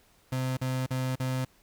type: tone bursts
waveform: 35% pulse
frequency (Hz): 129.4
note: C3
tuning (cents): -19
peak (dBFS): -26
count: 4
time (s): 0.32-1.449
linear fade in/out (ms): 5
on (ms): 250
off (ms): 43
effects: pink hiss -63 dBFS RMS until 1.62 s